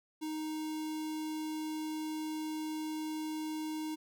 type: tone with notch filter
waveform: square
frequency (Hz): 311.1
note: D#4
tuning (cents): 0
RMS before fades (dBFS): -38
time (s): 0.21-3.96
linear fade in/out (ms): 20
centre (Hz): 1700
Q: 1.7
effects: none